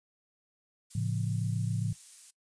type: noise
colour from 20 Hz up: violet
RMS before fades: -45 dBFS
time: 0.9-2.31 s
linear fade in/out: 10 ms
type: chord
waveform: sine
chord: A augmented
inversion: none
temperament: just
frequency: 110 / 137.5 / 171.88 Hz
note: A2 / C#3 / E#3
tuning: 0 / -14 / -27 cents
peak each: -31 / -34 / -35 dBFS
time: 0.95-1.93 s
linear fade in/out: 5 ms
effects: noise-tail reverb RT60 0.1 s tail -19 dB re dry + resampled to 22050 Hz